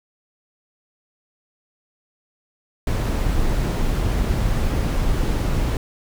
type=noise; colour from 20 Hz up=brown; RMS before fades=-20 dBFS; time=2.87-5.77 s; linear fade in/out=2 ms; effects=none